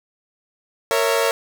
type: chord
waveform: sawtooth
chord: A# diminished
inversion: none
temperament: equal with one note detuned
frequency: 460.8 / 554.4 / 659.3 Hz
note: A#4 / C#5 / E5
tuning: -20 / 0 / 0 cents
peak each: -16 / -17 / -20 dBFS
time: 0.91-1.31 s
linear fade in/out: 0 ms
effects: none